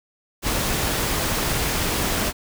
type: noise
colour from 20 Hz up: pink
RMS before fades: -23 dBFS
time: 0.42-2.33 s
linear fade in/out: 50 ms
effects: none